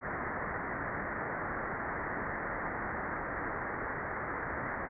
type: low-pass noise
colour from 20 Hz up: white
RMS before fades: -37 dBFS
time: 0.01-4.89 s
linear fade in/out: 50 ms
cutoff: 2000 Hz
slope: 96 dB/octave
effects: none